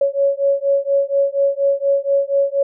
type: beating tone pair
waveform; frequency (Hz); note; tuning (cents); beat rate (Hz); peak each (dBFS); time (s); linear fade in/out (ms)
sine; 554.4 / 558.6; C#5 / C#5; 0 / +13; 4.2; -17; 0.01-2.63; 5
effects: none